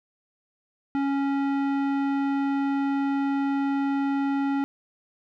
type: tone with low-pass filter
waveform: square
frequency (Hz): 277.2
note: C#4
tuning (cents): 0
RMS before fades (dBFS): -25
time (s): 0.95-4.64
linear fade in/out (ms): 0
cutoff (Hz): 1700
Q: 0.73
effects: none